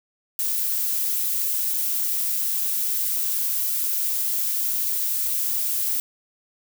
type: noise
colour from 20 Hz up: violet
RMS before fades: -24 dBFS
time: 0.39-6 s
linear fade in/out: 0 ms
effects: none